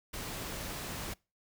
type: noise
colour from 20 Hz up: pink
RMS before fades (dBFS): -40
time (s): 0.13-1.14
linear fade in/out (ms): 10
effects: noise-tail reverb RT60 0.3 s tail -25 dB re dry